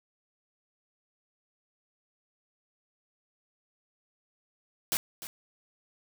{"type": "noise with echo", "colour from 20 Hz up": "white", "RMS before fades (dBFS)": -28, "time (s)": [4.92, 4.97], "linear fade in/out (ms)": 0, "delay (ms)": 300, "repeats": 1, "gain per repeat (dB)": -13, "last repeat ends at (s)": 5.27, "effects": []}